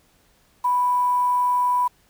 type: tone with quantisation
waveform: sine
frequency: 987.8 Hz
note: B5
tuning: in tune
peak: -17 dBFS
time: 0.64-1.88 s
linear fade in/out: 10 ms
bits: 7
effects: pink hiss -60 dBFS RMS until 2.09 s